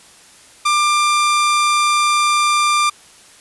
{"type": "tone", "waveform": "sawtooth", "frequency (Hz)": 1190, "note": "D6", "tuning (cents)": 22, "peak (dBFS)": -9, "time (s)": [0.65, 2.9], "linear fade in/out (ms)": 10, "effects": ["white hiss -45 dBFS RMS until 3.4 s", "resampled to 24000 Hz"]}